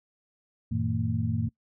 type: tone cluster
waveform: sine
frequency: 93.7 / 114.1 / 160.1 / 227.1 Hz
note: F#2 / A#2 / D#3 / A#3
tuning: +22 / -37 / +50 / -45 cents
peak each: -31 / -29 / -34 / -31 dBFS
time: 0.71-1.49 s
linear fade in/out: 10 ms
effects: noise-tail reverb RT60 0.1 s tail -22 dB re dry